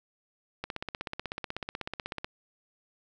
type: click train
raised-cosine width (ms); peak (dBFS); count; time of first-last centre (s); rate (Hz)
0.3; -18; 27; 0.64-2.245; 16.2
effects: none